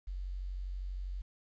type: tone with quantisation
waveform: sine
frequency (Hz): 46.25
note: F#1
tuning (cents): 0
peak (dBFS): -36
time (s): 0.07-1.22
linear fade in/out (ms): 10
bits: 11
effects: resampled to 16000 Hz